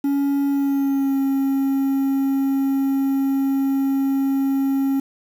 triangle tone with pitch glide, 280.2 to 272.1 Hz, C#4 to C#4, +19 to -32 cents, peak -15 dBFS, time 0.04-5 s, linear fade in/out 5 ms, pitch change -51 cents, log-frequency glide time 0.49-1.18 s, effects 7-bit

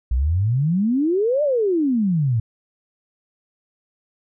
sine exponential two-way sweep, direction up then down, 57.3 to 611 to 107.3 Hz, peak -16 dBFS, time 0.11-2.4 s, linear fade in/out 5 ms, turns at 1.43 s, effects none

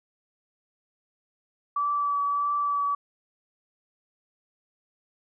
sine tone with vibrato, 1152 Hz, D6, 34 cents flat, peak -23 dBFS, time 1.76-2.95 s, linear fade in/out 5 ms, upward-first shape triangle, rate 1.6 Hz, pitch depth 17 cents each way, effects none

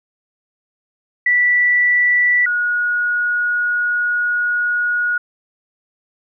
sine tone pair in turn, 1963 / 1449.3 Hz, B6 / F#6, -11 / -36 cents, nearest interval perfect fourth, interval 525 cents, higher first, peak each -11 / -15 dBFS, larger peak first, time 1.26-2.46 / 2.46-5.18 s, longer second, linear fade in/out 5 ms, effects none

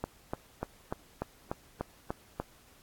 click train, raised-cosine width 1 ms, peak -18 dBFS, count 9, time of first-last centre 0.04-2.4 s, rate 3.39 Hz, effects pink hiss -60 dBFS RMS until 2.82 s + AAC 64 kbps

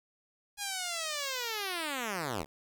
5% pulse linear sweep, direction down, 830 to 63.2 Hz, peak -22 dBFS, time 0.57-2.46 s, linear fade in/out 50 ms, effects 10-bit

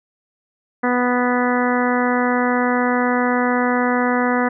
harmonic tone, 246.9 Hz, B3, in tune, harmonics 1 / 2 / 3 / 4 / 5 / 6 / 7 / 8, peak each -19 / -22 / -24 / -25 / -26 / -27 / -27 / -28 dBFS, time 0.83-4.49 s, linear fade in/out 10 ms, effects none

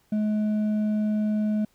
sine tone with hard clipping, 212.5 Hz, G#3, 40 cents sharp, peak -23 dBFS, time 0.12-1.65 s, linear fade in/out 5 ms, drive 4 dB, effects pink hiss -65 dBFS RMS until 1.74 s

